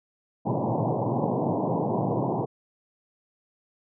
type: band-pass noise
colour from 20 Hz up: pink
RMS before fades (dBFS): -26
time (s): 0.45-2.46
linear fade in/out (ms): 20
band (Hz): 110 to 1000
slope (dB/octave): 96
effects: none